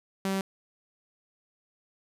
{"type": "tone", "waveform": "sawtooth", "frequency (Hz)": 193.1, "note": "G3", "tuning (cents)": -26, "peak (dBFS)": -23, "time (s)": [0.25, 0.41], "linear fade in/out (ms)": 2, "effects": ["resampled to 32000 Hz"]}